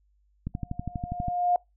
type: click train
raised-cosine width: 5 ms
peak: -18 dBFS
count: 11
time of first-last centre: 0.47-1.283 s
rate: 12.3 Hz
type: tone with exponential growth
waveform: sine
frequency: 710 Hz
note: F5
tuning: 28 cents sharp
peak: -18 dBFS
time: 0.54-1.56 s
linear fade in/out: 2 ms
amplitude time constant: 220 ms
effects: noise-tail reverb RT60 0.2 s tail -25 dB re dry + added 50 Hz sine -63 dBFS peak until 1.76 s